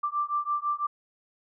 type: beating tone pair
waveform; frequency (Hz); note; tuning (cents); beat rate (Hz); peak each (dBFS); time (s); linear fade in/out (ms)
sine; 1174.7 / 1180.7; D6 / D6; 0 / +9; 6; -29; 0.03-0.87; 10
effects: none